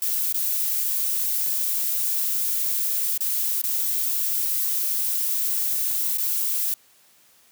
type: noise with dropouts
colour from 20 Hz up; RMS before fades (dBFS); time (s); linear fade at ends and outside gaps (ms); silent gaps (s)
violet; -24; 0.02-6.74; 2; 0.326-0.342 / 3.177-3.206 / 3.616-3.638 / 6.174-6.182
effects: white hiss -57 dBFS RMS until 7.51 s + high-pass 80 Hz 12 dB/octave